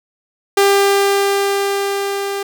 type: tone with level ramp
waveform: sawtooth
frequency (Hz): 397.9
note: G4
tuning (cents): +26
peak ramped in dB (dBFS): -5 to -16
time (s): 0.57-2.43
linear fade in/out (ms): 5
effects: none